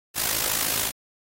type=noise with amplitude modulation; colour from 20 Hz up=white; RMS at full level=-22 dBFS; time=0.14-0.92 s; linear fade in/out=50 ms; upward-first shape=sine; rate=53.6 Hz; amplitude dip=75%; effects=AAC 48 kbps